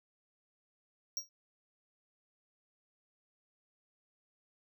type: tone with exponential decay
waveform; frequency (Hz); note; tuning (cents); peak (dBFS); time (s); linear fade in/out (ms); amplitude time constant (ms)
square; 5640; F8; +16; -31; 1.17-1.29; 1; 24
effects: none